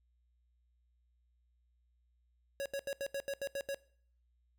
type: tone bursts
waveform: square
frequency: 554.4 Hz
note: C#5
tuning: in tune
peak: -36 dBFS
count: 9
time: 2.6-3.745 s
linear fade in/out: 0 ms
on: 57 ms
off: 79 ms
effects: noise-tail reverb RT60 0.6 s tail -22 dB re dry + added 60 Hz sine -70 dBFS peak until 4.58 s